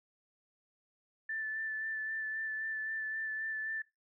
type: tone with vibrato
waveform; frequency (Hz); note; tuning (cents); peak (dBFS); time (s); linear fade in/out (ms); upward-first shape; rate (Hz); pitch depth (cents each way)
sine; 1760; A6; 0; -35; 1.29-3.82; 5; sine; 3.8; 17
effects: noise-tail reverb RT60 0.2 s tail -19 dB re dry